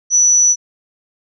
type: tone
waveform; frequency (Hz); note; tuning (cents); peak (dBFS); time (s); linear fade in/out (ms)
sine; 5930; F#8; +3; -8; 0.1-0.56; 50
effects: none